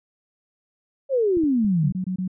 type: exponential sweep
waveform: sine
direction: down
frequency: 565 to 131.2 Hz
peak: -17 dBFS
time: 1.09-1.92 s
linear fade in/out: 50 ms
type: clicks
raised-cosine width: 5 ms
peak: -25 dBFS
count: 4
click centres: 1.371 / 1.437 / 1.647 / 1.912 s
type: tone bursts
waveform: sine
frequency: 185 Hz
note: F#3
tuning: in tune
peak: -23 dBFS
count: 4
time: 1.83-2.278 s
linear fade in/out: 5 ms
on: 94 ms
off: 24 ms
effects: none